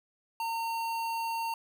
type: tone with notch filter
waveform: square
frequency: 914 Hz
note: A#5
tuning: 34 cents flat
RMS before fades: -33 dBFS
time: 0.4-1.54 s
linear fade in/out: 2 ms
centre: 7200 Hz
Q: 1.8
effects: none